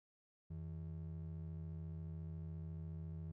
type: ring-modulated tone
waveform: triangle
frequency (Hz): 123.47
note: B2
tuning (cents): 0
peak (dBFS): -39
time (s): 0.5-3.32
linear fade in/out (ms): 10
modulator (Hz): 37.1
effects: none